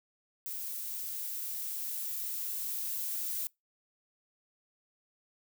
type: noise with level ramp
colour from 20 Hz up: violet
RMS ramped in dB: -39 to -35 dBFS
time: 0.46-3.47 s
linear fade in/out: 0 ms
effects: noise-tail reverb RT60 0.2 s tail -25 dB re dry